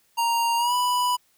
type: tone with pitch glide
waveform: square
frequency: 932.3 to 987.7 Hz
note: A#5 to B5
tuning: 0 to 0 cents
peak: -21 dBFS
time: 0.17-1.17 s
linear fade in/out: 20 ms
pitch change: +100 cents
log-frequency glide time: 0.57-0.74 s
effects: white hiss -64 dBFS RMS until 1.37 s